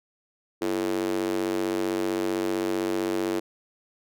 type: tone with high-pass filter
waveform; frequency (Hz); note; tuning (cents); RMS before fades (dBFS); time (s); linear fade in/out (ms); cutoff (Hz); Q
square; 47.78; G1; -44; -27; 0.61-3.4; 10; 350; 4
effects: none